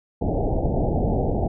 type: low-pass noise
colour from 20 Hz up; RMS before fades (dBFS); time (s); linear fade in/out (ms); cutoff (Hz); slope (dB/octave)
pink; -22; 0.21-1.48; 10; 820; 96
effects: none